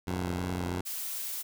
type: tone with vibrato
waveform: 15% pulse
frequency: 89.8 Hz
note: F2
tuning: 49 cents sharp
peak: -25 dBFS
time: 0.07-0.81 s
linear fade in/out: 5 ms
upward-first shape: triangle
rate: 3 Hz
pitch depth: 23 cents each way
type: click train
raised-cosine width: 1 ms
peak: -23 dBFS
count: 26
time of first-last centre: 0.11-0.803 s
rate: 36.1 Hz
type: noise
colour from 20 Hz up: blue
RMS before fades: -36 dBFS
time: 0.85-1.43 s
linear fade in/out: 20 ms
effects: none